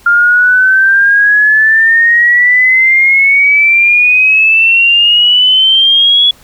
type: exponential sweep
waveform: sine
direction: up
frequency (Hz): 1396.9 to 3394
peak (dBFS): -4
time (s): 0.06-6.31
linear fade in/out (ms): 5
effects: pink hiss -42 dBFS RMS until 6.43 s